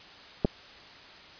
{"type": "clicks", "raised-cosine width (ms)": 2, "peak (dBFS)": [-9, -16], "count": 2, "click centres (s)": [0.448, 0.453], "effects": ["white hiss -49 dBFS RMS until 1.39 s", "resampled to 11025 Hz"]}